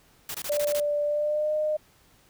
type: noise bursts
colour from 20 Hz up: white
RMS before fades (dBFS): -34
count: 7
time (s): 0.29-0.8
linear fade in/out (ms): 2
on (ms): 54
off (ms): 22
type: tone with pitch glide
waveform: sine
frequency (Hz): 587.3 to 611.2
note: D5 to D#5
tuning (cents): 0 to -31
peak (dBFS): -23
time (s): 0.49-1.77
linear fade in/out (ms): 10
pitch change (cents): +69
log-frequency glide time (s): 1.04-1.54
effects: pink hiss -60 dBFS RMS until 2.29 s

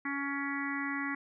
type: harmonic tone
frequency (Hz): 280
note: C#4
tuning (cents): +18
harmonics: 1 / 3 / 4 / 5 / 6 / 7 / 8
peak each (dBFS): -36 / -46 / -41 / -43 / -42 / -37 / -46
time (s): 0.05-1.15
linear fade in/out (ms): 5
effects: none

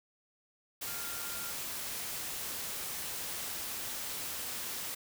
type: tone in noise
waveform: sine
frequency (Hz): 1396.9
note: F6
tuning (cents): 0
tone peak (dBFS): -47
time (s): 0.87-1.52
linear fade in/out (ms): 10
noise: white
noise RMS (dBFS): -39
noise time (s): 0.81-4.95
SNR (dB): -11
effects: none

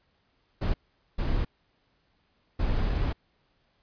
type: noise bursts at uneven times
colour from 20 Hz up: brown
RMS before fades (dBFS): -26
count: 3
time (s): 0.61-0.74 / 1.18-1.45 / 2.59-3.13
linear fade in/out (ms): 10
effects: pink hiss -70 dBFS RMS until 3.82 s + resampled to 11025 Hz

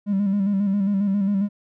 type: tone with vibrato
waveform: triangle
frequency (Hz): 199.1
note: G3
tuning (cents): +27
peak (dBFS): -15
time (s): 0.06-1.49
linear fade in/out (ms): 50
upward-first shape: square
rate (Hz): 7.4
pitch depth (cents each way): 48
effects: tanh soft clip ceiling -14 dBFS

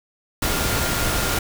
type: tone in noise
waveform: sine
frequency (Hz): 1406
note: F6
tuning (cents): +11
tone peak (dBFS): -31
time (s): 0.42-1.39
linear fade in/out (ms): 5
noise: pink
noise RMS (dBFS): -22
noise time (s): 0.42-1.39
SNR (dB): -12
effects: none

